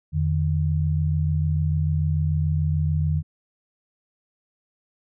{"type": "tone pair together", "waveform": "sine", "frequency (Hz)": [85.48, 152.3], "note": ["F2", "D#3"], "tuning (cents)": [-37, -37], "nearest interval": "minor seventh", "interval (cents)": 1000, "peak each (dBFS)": -22, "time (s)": [0.12, 3.23], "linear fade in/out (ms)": 50, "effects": []}